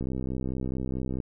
click train, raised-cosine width 3 ms, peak -19 dBFS, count 78, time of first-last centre 0.01-1.202 s, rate 64.6 Hz, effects none

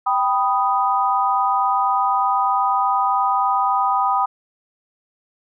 sine chord, G augmented, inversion none, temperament equal, 784 / 987.8 / 1244.5 Hz, G5 / B5 / D#6, 0 / 0 / 0 cents, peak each -20 dBFS, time 0.06-4.26 s, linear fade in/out 10 ms, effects none

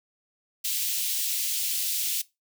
white high-pass noise, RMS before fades -28 dBFS, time 0.64-2.22 s, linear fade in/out 10 ms, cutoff 2700 Hz, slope 24 dB/octave, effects noise-tail reverb RT60 0.2 s tail -19 dB re dry

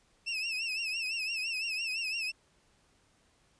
30% pulse tone with vibrato, 2637 Hz, E7, in tune, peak -29 dBFS, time 0.26-2.32 s, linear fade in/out 20 ms, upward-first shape triangle, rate 5.9 Hz, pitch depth 110 cents each way, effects pink hiss -68 dBFS RMS until 3.59 s + resampled to 22050 Hz

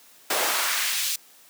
pink noise with high-pass filter sweep, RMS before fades -25 dBFS, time 0.3-1.16 s, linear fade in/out 5 ms, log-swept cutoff 460 to 4300 Hz, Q 1, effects white hiss -53 dBFS RMS until 1.49 s + high-pass 200 Hz 12 dB/octave

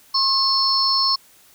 sine tone cluster, 1075 / 4350 / 5290 Hz, C6 / C#8 / E8, +47 / -33 / +5 cents, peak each -22 / -20 / -19 dBFS, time 0.14-1.16 s, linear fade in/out 10 ms, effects white hiss -52 dBFS RMS until 1.54 s

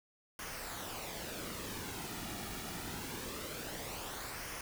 pink noise with flanger, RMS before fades -43 dBFS, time 0.39-4.61 s, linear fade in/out 2 ms, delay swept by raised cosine 0.25 to 1.95 ms, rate 0.24 Hz, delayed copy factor -0.5, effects none

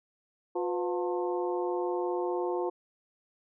harmonic tone with a mistuned harmonic, 178.4 Hz, F3, 37 cents sharp, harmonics 2 / 3 / 4 / 5 / 6, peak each -30 / -35 / -39 / -37 / -43 dBFS, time 0.55-2.7 s, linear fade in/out 10 ms, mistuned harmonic 3, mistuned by -110 cents, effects none

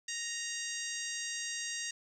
harmonic tone with a mistuned harmonic, 932.3 Hz, A#5, in tune, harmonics 2 / 3 / 4 / 5 / 6 / 7 / 8 / 9, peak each -42 / -45 / -46 / -45 / -43 / -43 / -47 / -49 dBFS, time 0.08-1.91 s, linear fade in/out 5 ms, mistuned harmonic 6, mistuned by +46 cents, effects 11-bit

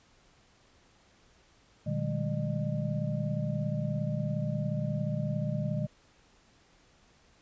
sine tone cluster, 121 / 152.1 / 189.2 / 206.3 / 606 Hz, B2 / D#3 / F#3 / G#3 / D#5, -35 / -39 / +39 / -11 / -46 cents, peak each -34 / -32 / -38 / -37 / -39 dBFS, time 1.86-5.87 s, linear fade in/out 10 ms, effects pink hiss -63 dBFS RMS until 7.41 s + resampled to 16000 Hz

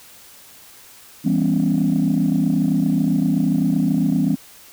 sine chord, C# half-diminished seventh, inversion first, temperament just, 166.31 / 199.57 / 249.5 / 277.2 Hz, E3 / G3 / B3 / C#4, +16 / +31 / +18 / 0 cents, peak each -20 dBFS, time 1.24-4.36 s, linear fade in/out 20 ms, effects tanh soft clip ceiling -9 dBFS + white hiss -45 dBFS RMS until 4.72 s

